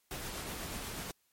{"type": "noise with tremolo", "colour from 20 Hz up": "pink", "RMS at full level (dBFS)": -40, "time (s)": [0.11, 1.11], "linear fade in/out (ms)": 0, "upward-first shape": "sine", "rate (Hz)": 8.2, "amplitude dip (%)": 25, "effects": ["white hiss -74 dBFS RMS until 1.32 s", "MP3 64 kbps"]}